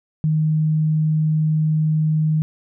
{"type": "tone", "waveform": "sine", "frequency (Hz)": 155.56, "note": "D#3", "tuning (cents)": 0, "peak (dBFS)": -15, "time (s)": [0.24, 2.42], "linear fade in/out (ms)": 0, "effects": []}